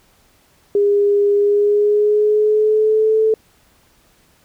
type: tone with pitch glide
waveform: sine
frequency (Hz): 406.8 to 438.5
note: G#4 to A4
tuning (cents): -36 to -6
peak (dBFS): -11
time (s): 0.75-3.34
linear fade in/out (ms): 2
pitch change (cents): +130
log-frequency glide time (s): 1.34-3.19
effects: pink hiss -55 dBFS RMS until 4.44 s